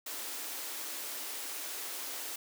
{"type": "high-pass noise", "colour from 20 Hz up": "white", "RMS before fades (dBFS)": -40, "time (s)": [0.06, 2.36], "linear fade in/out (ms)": 5, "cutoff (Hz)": 250, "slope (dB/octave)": 96, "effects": []}